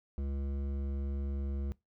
triangle tone with hard clipping, 69.3 Hz, C#2, in tune, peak -35 dBFS, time 0.18-1.72 s, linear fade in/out 0 ms, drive 16 dB, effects noise-tail reverb RT60 0.2 s tail -22 dB re dry

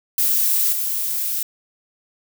violet noise with level steps, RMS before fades -18 / -23 dBFS, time 0.18-1.43 s, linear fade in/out 2 ms, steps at 0.72 s, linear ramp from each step 10 ms, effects none

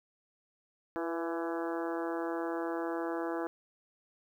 harmonic tone with a mistuned harmonic, 167.3 Hz, E3, 26 cents sharp, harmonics 2 / 3 / 4 / 5 / 6 / 7 / 8 / 9 / 10, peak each -35 / -39 / -41 / -43 / -45 / -46 / -47 / -48 / -49 dBFS, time 0.96-3.47 s, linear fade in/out 0 ms, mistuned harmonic 3, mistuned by -31 cents, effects 11-bit

